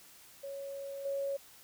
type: tone with level steps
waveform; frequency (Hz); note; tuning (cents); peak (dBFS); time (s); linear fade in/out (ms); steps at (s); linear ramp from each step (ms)
sine; 554.4; C#5; 0; -39 / -32; 0.43-1.37; 10; 1.05; 5
effects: white hiss -57 dBFS RMS until 1.63 s